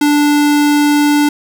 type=tone; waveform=square; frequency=293.2 Hz; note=D4; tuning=3 cents flat; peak=-9 dBFS; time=0.01-1.29 s; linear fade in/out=5 ms; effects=none